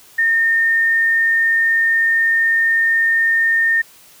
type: tone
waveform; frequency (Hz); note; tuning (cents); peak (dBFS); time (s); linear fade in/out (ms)
sine; 1824; A#6; -38; -12; 0.18-3.82; 10
effects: white hiss -46 dBFS RMS until 4.2 s